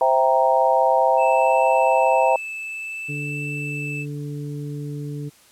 sine chord, C dominant seventh, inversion none, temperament equal, 523.3 / 659.3 / 784 / 932.3 Hz, C5 / E5 / G5 / Bb5, 0 / 0 / 0 / 0 cents, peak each -20 dBFS, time 0.01-2.36 s, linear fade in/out 2 ms
triangle tone with vibrato, 2637 Hz, E7, in tune, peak -27 dBFS, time 1.17-4.06 s, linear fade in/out 50 ms, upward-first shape triangle, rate 0.55 Hz, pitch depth 8 cents each way
harmonic tone, 145.6 Hz, D3, 15 cents flat, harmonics 1 / 2 / 3, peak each -28 / -34 / -38 dBFS, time 3.08-5.3 s, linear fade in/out 20 ms
effects white hiss -53 dBFS RMS until 5.51 s + low-pass 12000 Hz 12 dB/octave

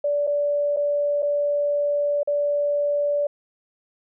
sine tone with dropouts, 580 Hz, D5, 22 cents flat, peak -19 dBFS, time 0.04-3.27 s, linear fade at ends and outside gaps 5 ms, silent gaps 0.269-0.273 / 0.764-0.769 / 1.223-1.227 / 2.232-2.274 s, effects none

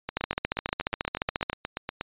two click trains, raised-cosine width 0.3 ms, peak -9 / -14 dBFS, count 20 / 17, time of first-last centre 0.17-1.499 / 0.09-2.011 s, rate 14.3 / 8.33 Hz, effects resampled to 8000 Hz

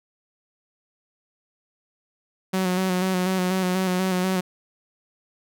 sawtooth tone with vibrato, 185 Hz, F#3, in tune, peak -17 dBFS, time 2.53-4.41 s, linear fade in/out 10 ms, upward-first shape square, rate 4.1 Hz, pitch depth 29 cents each way, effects none

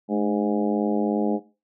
harmonic tone with a mistuned harmonic, 102.9 Hz, G#2, 16 cents flat, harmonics 2 / 3 / 4 / 5 / 6 / 7 / 8, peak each -23 / -27 / -29 / -31 / -33 / -34 / -35 dBFS, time 0.08-1.4 s, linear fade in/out 50 ms, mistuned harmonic 2, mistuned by +56 cents, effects noise-tail reverb RT60 0.3 s tail -17 dB re dry

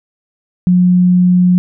sine tone, 180 Hz, F#3, 47 cents flat, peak -6 dBFS, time 0.67-1.58 s, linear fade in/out 0 ms, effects none

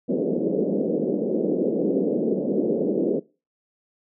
white band-pass noise, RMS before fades -23 dBFS, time 0.08-3.2 s, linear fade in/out 20 ms, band 180 to 510 Hz, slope 48 dB/octave, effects noise-tail reverb RT60 0.3 s tail -21 dB re dry

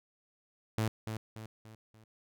sawtooth tone with echo, 110 Hz, A2, in tune, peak -25 dBFS, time 0.78-0.88 s, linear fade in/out 0 ms, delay 290 ms, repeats 4, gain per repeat -7 dB, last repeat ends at 2.04 s, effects none

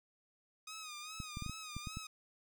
10% pulse tone with vibrato, 1244.5 Hz, D#6, in tune, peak -37 dBFS, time 0.67-2.07 s, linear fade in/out 5 ms, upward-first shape sine, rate 2.5 Hz, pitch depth 74 cents each way
clicks, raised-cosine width 5 ms, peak -30 dBFS, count 8, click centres 1.202 / 1.371 / 1.423 / 1.463 / 1.496 / 1.766 / 1.872 / 1.971 s
effects none

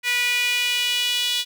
sawtooth tone with high-pass filter sweep, 488.7 Hz, B4, 18 cents flat, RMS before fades -22 dBFS, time 0.03-1.45 s, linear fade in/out 50 ms, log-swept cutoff 2200 to 3300 Hz, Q 4.3, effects none

